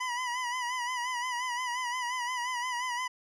25% pulse tone with vibrato, 987.8 Hz, B5, in tune, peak -27 dBFS, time 0-3.08 s, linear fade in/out 10 ms, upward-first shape sine, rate 5.7 Hz, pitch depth 63 cents each way, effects low-pass 8000 Hz 12 dB/octave

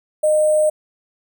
sine tone with sample-and-hold, 614 Hz, D#5, 23 cents flat, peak -12 dBFS, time 0.23-0.7 s, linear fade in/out 10 ms, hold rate 8820 Hz, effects none

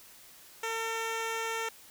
10% pulse tone with low-pass filter, 452 Hz, A4, 47 cents sharp, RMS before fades -34 dBFS, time 0.63-1.69 s, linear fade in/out 5 ms, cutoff 10000 Hz, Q 0.74, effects white hiss -54 dBFS RMS until 1.9 s

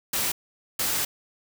white noise bursts at uneven times, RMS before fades -26 dBFS, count 2, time 0.13-0.32 / 0.79-1.05 s, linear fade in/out 5 ms, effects none

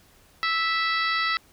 harmonic tone, 657 Hz, E5, 6 cents flat, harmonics 2 / 3 / 4 / 5 / 6 / 7 / 8, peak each -26 / -26 / -34 / -36 / -32 / -34 / -39 dBFS, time 0.43-1.37 s, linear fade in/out 0 ms, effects pink hiss -57 dBFS RMS until 1.52 s

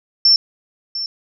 sine tone with echo, 5390 Hz, E8, 38 cents sharp, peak -8 dBFS, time 0.25-0.36 s, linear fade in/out 2 ms, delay 700 ms, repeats 1, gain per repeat -13 dB, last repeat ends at 1.06 s, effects none

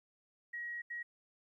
sine tone bursts at uneven times, 1901 Hz, A#6, 33 cents sharp, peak -39 dBFS, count 2, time 0.53-0.82 / 0.9-1.03 s, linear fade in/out 10 ms, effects 13-bit

